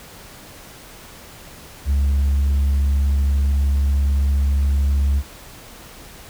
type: tone with tanh clipping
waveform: triangle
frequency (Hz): 69.7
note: C#2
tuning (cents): +10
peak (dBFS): -15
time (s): 1.85-5.23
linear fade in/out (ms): 50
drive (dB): 7
effects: pink hiss -41 dBFS RMS until 6.29 s